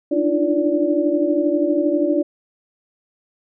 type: tone cluster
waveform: sine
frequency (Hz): 294.3 / 306.8 / 344.4 / 579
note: D4 / D#4 / F4 / D5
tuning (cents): +4 / -24 / -24 / -25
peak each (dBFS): -21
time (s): 0.11-2.23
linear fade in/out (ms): 10
effects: none